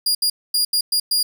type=tone bursts at uneven times; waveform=sawtooth; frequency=4839 Hz; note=D#8; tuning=49 cents flat; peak=-13 dBFS; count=6; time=0.06-0.15 / 0.22-0.3 / 0.54-0.65 / 0.73-0.81 / 0.92-1 / 1.11-1.23 s; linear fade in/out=5 ms; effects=none